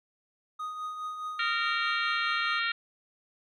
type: tone with tremolo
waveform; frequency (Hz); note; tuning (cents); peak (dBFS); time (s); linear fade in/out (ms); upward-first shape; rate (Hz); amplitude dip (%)
triangle; 1244.5; D#6; 0; -30; 0.59-2.6; 10; triangle; 4.8; 50
type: harmonic tone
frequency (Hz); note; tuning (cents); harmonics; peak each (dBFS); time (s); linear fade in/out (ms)
461.9; A#4; -16; 3 / 4 / 5 / 6 / 7 / 8 / 9; -31 / -33 / -35 / -37 / -38 / -39 / -40; 1.39-2.72; 5
effects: none